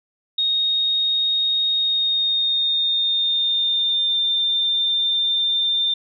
sine tone with pitch glide, 3729 to 3592 Hz, A#7 to A7, 0 to +35 cents, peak -17 dBFS, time 0.38-5.94 s, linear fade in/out 5 ms, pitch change -65 cents, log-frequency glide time 1.74-4.17 s, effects none

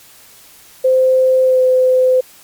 sine tone with pitch glide, 518 to 511.8 Hz, C5 to C5, -17 to -38 cents, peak -8 dBFS, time 0.84-2.21 s, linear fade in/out 10 ms, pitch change -21 cents, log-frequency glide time 1.43-1.61 s, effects white hiss -43 dBFS RMS until 2.43 s + MP3 96 kbps

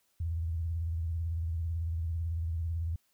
sine tone with vibrato, 82.6 Hz, E2, 4 cents sharp, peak -30 dBFS, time 0.2-2.96 s, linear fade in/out 5 ms, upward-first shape triangle, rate 18 Hz, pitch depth 120 cents each way, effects white hiss -73 dBFS RMS until 3.13 s

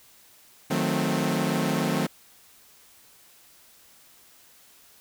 sawtooth chord, D# diminished seventh, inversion none, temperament equal with one note detuned, 155.56 / 182.34 / 220 / 261.6 Hz, D#3 / F#3 / A3 / C4, 0 / -25 / 0 / 0 cents, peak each -25 dBFS, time 0.7-2.07 s, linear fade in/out 10 ms, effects white hiss -55 dBFS RMS until 5 s

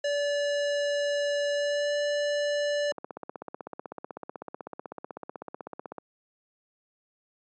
square tone with pitch glide, 577 to 583.4 Hz, D5 to D5, -31 to -12 cents, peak -26 dBFS, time 0.04-2.92 s, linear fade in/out 5 ms, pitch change +19 cents, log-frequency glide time 1.52-1.95 s
click train, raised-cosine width 1 ms, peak -22 dBFS, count 50, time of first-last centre 2.92-5.982 s, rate 16 Hz
effects high-pass 300 Hz 12 dB/octave + resampled to 16000 Hz

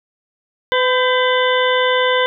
harmonic tone with a mistuned harmonic, 505 Hz, B4, 39 cents sharp, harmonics 1 / 2 / 3 / 4 / 6 / 7, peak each -16 / -19 / -21 / -22 / -24 / -24 dBFS, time 0.72-2.26 s, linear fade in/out 0 ms, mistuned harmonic 3, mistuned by +51 cents, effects none

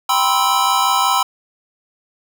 square chord, C major seventh, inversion second, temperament just, 784.9 / 981.1 / 1046.5 / 1308.1 Hz, G5 / B5 / C6 / E6, +2 / -12 / 0 / -14 cents, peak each -21 / -19 / -20 / -20 dBFS, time 0.09-1.23 s, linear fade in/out 5 ms, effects none

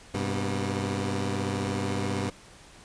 15% pulse tone cluster, 98.7 / 127.3 / 240.4 Hz, G2 / C3 / B3, +12 / -47 / -46 cents, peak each -23 / -27 / -29 dBFS, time 0.14-2.3 s, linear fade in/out 5 ms, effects pink hiss -51 dBFS RMS until 2.84 s + resampled to 22050 Hz

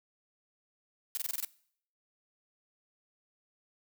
blue noise bursts, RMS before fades -34 dBFS, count 7, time 1.15-1.448 s, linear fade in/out 0 ms, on 22 ms, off 24 ms, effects noise-tail reverb RT60 0.6 s tail -21 dB re dry

